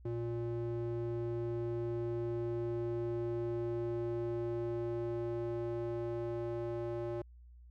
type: tone with band-pass filter sweep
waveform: square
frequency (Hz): 117.5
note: A#2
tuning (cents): +14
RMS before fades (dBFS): -37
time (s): 0.05-7.22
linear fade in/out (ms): 5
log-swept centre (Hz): 280 to 450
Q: 2.1
effects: added 60 Hz sine -53 dBFS peak until 7.7 s